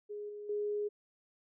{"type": "tone with level steps", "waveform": "sine", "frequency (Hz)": 415.3, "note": "G#4", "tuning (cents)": 0, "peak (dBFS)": [-39, -42, -32], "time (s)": [0.09, 0.89], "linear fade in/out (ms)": 20, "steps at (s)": [0.29, 0.49], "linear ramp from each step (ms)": 5, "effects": []}